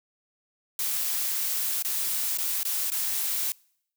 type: noise with dropouts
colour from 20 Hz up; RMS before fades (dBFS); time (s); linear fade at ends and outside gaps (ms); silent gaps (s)
blue; -28; 0.79-3.52; 1; 1.824-1.848 / 2.374-2.385 / 2.631-2.651 / 2.902-2.918
effects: noise-tail reverb RT60 0.7 s tail -26 dB re dry